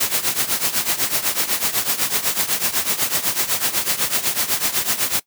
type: noise with tremolo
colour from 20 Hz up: white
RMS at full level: -17 dBFS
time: 0-5.2 s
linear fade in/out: 10 ms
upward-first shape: triangle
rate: 8 Hz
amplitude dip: 85%
effects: noise-tail reverb RT60 0.1 s tail -20 dB re dry + high-pass 100 Hz 12 dB/octave